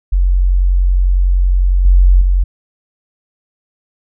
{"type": "tone with level steps", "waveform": "sine", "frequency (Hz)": 45.44, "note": "F#1", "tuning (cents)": -31, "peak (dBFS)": [-8, -4, -8], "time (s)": [0.12, 2.44], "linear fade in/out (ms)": 10, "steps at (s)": [1.85, 2.21], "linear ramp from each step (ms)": 5, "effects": []}